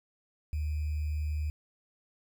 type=tone with sample-and-hold; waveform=sine; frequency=75.8 Hz; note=D#2; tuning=45 cents flat; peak=-29 dBFS; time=0.53-1.5 s; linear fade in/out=0 ms; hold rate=2450 Hz; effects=none